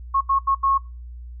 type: tone bursts at uneven times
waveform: sine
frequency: 1092 Hz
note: C#6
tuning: 26 cents flat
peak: -16 dBFS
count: 4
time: 0.14-0.21 / 0.29-0.39 / 0.47-0.55 / 0.63-0.78 s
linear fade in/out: 10 ms
effects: noise-tail reverb RT60 0.3 s tail -22 dB re dry + added 60 Hz sine -34 dBFS peak until 1.4 s